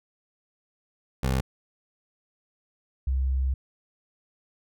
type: tone pair in turn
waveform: 20% pulse / sine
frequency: 65.41 / 65.79 Hz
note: C2 / C2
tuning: 0 / +10 cents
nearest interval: unison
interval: 10 cents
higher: second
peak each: -18 / -22 dBFS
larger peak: first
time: 1.23-1.41 / 3.07-3.54 s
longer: second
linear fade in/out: 5 ms
effects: none